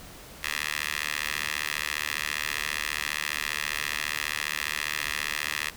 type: tone with high-pass filter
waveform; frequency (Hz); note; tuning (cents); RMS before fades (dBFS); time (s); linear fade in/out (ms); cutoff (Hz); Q
10% pulse; 74.8; D2; +32; -31; 0.43-5.7; 5; 2000; 1.9
effects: pink hiss -46 dBFS RMS until 5.76 s